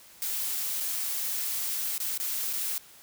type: noise with dropouts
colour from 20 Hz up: blue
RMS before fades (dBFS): -31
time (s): 0.22-2.78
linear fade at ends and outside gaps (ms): 0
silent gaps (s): 0.801-0.805 / 1.979-2.002 / 2.176-2.2 / 2.53-2.534
effects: white hiss -53 dBFS RMS until 3.02 s